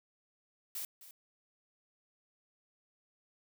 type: noise with echo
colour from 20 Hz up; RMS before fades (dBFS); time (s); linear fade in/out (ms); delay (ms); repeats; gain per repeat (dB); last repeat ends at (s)
blue; -40; 0.75-0.85; 2; 260; 1; -14; 1.11
effects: none